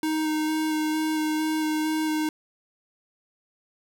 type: tone with vibrato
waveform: square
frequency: 311.1 Hz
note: D#4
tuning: in tune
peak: -24 dBFS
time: 0.03-2.29 s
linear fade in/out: 2 ms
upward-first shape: square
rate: 2.2 Hz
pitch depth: 10 cents each way
effects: 10-bit